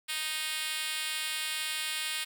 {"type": "tone with high-pass filter", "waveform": "5% pulse", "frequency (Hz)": 311.1, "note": "D#4", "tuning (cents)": 0, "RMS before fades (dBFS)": -34, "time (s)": [0.08, 2.25], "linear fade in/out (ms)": 20, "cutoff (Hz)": 2400, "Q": 0.66, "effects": []}